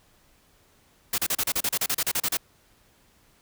white noise bursts, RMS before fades -25 dBFS, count 15, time 1.13-2.371 s, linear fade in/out 5 ms, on 51 ms, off 34 ms, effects pink hiss -61 dBFS RMS until 3.41 s

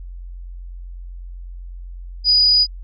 sine tone, 4932 Hz, D#8, 16 cents flat, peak -10 dBFS, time 2.24-2.67 s, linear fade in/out 50 ms, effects added 44 Hz sine -30 dBFS peak until 2.83 s + MP3 48 kbps

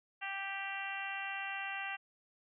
harmonic tone, 392 Hz, G4, in tune, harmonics 2 / 3 / 4 / 5 / 6 / 7 / 8, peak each -44 / -49 / -44 / -44 / -48 / -43 / -54 dBFS, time 0.21-1.97 s, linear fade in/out 20 ms, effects none

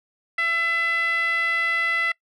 10% pulse tone with band-pass filter, 670 Hz, E5, 28 cents sharp, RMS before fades -23 dBFS, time 0.38-2.12 s, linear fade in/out 5 ms, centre 1800 Hz, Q 8.5, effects noise-tail reverb RT60 0.1 s tail -23 dB re dry

